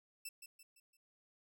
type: tone with echo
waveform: 10% pulse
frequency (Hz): 2653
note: E7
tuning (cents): +10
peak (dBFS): -35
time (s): 0.25-0.29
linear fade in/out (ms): 5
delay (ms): 170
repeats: 4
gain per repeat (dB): -7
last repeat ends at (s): 0.97
effects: none